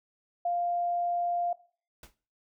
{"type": "tone", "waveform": "sine", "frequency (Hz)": 698.5, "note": "F5", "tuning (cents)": 0, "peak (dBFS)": -26, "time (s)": [0.45, 1.53], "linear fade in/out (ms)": 5}
{"type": "noise with exponential decay", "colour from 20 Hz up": "pink", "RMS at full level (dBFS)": -44, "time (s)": [2.03, 2.15], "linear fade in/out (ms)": 2, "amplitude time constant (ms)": 26}
{"effects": ["noise-tail reverb RT60 0.4 s tail -18 dB re dry"]}